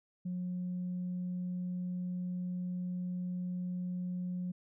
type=tone; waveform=sine; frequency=180 Hz; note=F#3; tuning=47 cents flat; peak=-33 dBFS; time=0.25-4.52 s; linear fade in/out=10 ms; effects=tanh soft clip ceiling -31 dBFS